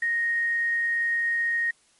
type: tone with quantisation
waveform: sine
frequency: 1864.7 Hz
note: A#6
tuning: in tune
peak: -22 dBFS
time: 0.02-1.71 s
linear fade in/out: 5 ms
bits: 8
effects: white hiss -62 dBFS RMS until 1.99 s + MP3 48 kbps